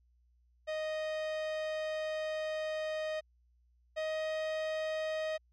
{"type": "tone pair in turn", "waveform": "45% pulse", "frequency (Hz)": [622.3, 627], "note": ["D#5", "D#5"], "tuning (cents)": [0, 13], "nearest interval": "unison", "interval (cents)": 13, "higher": "second", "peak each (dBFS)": [-34, -33], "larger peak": "second", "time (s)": [[0.67, 3.21], [3.96, 5.38]], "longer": "first", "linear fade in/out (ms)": 20, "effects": ["added 60 Hz sine -66 dBFS peak until 5.52 s", "low-pass 4000 Hz 12 dB/octave"]}